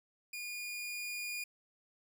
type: tone with level ramp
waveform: sawtooth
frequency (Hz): 2434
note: D#7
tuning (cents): -39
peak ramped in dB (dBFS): -37 to -34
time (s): 0.33-1.44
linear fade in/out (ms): 5
effects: none